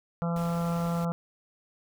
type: harmonic tone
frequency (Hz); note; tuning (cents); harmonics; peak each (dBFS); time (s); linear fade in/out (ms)
169.7; F3; -49; 1 / 3 / 4 / 5 / 6 / 7 / 8; -27 / -36 / -38 / -41 / -44 / -42 / -41; 0.22-1.12; 0
type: noise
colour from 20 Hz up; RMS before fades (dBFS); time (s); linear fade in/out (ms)
pink; -45; 0.36-1.05; 2
effects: none